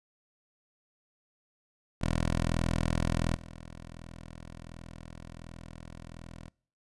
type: tone with level steps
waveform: 10% pulse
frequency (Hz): 41.38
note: E1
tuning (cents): +7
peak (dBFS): -19 / -36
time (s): 2.01-6.49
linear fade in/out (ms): 10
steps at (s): 3.36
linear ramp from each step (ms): 2
effects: noise-tail reverb RT60 0.5 s tail -25 dB re dry + resampled to 24000 Hz